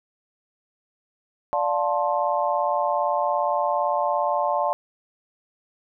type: chord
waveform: sine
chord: D minor seventh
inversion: none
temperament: just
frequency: 587.3 / 704.8 / 881 / 1057.2 Hz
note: D5 / F5 / A5 / C6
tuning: 0 / +16 / +2 / +18 cents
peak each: -25 / -26 / -25 / -27 dBFS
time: 1.53-4.73 s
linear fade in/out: 0 ms
effects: none